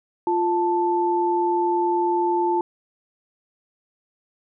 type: tone pair together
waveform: sine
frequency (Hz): 349.2 / 880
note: F4 / A5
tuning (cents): 0 / 0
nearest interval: octave + major third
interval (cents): 1600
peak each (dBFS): -21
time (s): 0.27-2.61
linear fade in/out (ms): 2
effects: none